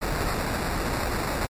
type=noise with sample-and-hold; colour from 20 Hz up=pink; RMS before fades=-27 dBFS; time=0.01-1.47 s; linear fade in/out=20 ms; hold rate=3150 Hz; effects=MP3 64 kbps